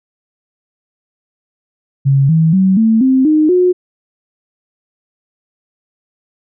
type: tone with pitch steps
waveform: sine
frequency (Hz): 137.2 / 161.29 / 189.6 / 222.9 / 262 / 308 / 362.1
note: C#3 / E3 / F#3 / A3 / C4 / D#4 / F#4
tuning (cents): -17 / -37 / +43 / +23 / +2 / -17 / -37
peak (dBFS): -7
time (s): 2.05-3.73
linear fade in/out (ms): 20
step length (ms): 240
effects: none